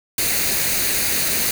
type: noise with comb filter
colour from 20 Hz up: white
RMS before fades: -20 dBFS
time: 0.18-1.51 s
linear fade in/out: 2 ms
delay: 0.46 ms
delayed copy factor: +0.5
effects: none